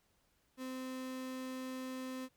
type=tone; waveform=35% pulse; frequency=258.6 Hz; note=C4; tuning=20 cents flat; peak=-39 dBFS; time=0.57-2.29 s; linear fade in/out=50 ms; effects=pink hiss -75 dBFS RMS until 2.36 s